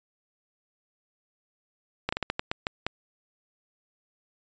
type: slowing click train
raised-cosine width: 0.3 ms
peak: -11 dBFS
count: 9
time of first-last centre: 2.09-2.866 s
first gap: 35 ms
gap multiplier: 1.28
effects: resampled to 16000 Hz